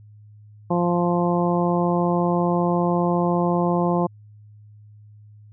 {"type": "harmonic tone", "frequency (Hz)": 174.61, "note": "F3", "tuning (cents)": 0, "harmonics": [1, 2, 3, 4, 5, 6], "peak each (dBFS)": [-21, -24, -26, -27, -28, -29], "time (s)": [0.7, 4.07], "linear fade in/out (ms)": 10, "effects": ["added 105 Hz sine -44 dBFS peak until 5.52 s"]}